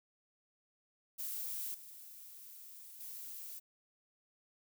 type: noise with level steps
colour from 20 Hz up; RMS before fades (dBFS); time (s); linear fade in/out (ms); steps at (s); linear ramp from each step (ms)
violet; -41 / -53 / -47; 1.18-3.6; 20; 1.74 / 3; 5
effects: none